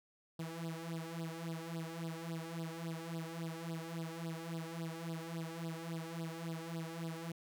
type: tone with flanger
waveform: sawtooth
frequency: 164.81 Hz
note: E3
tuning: in tune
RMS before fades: -43 dBFS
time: 0.39-7.32 s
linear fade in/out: 5 ms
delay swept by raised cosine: 0.22 to 2.52 ms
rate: 3.6 Hz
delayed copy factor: +0.95
effects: none